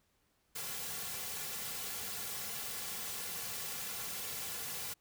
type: noise with comb filter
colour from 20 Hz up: white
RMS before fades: -41 dBFS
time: 0.55-4.94 s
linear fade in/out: 10 ms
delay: 3.2 ms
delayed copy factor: -0.7
effects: pink hiss -75 dBFS RMS until 5 s